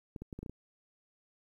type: clicks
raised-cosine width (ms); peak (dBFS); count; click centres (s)
3; -29; 7; 0.162 / 0.22 / 0.328 / 0.39 / 0.43 / 0.462 / 0.496
effects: 11-bit